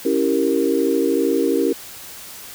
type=chord; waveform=sine; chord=C# diminished seventh; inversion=none; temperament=equal; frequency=277.2 / 329.6 / 392 / 466.2 Hz; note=C#4 / E4 / G4 / Bb4; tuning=0 / 0 / 0 / 0 cents; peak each=-21 dBFS; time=0.05-1.73 s; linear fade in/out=5 ms; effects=white hiss -37 dBFS RMS until 2.54 s